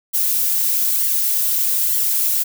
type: noise with flanger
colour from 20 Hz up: violet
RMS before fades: -18 dBFS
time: 0.13-2.44 s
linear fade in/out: 20 ms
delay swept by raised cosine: 0.77 to 4.97 ms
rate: 1.1 Hz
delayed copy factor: -0.55
effects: none